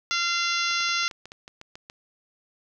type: harmonic tone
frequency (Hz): 689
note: F5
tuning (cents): -24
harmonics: 2 / 3 / 4 / 5 / 6 / 7 / 8 / 9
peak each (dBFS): -28 / -30 / -31 / -32 / -33 / -33 / -34 / -35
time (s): 0.11-1.08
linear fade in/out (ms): 0
type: clicks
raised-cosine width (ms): 0.2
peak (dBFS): -24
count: 11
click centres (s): 0.711 / 0.806 / 0.89 / 1.032 / 1.112 / 1.256 / 1.319 / 1.479 / 1.614 / 1.755 / 1.899
effects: none